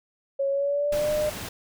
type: tone with pitch glide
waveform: sine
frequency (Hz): 551 to 604.4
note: C#5 to D5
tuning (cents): -11 to +50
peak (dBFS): -22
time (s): 0.39-1.3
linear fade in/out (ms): 10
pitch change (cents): +161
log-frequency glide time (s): 0.49-1.12
type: noise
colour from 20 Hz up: pink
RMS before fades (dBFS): -35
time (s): 0.92-1.49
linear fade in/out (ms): 5
effects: none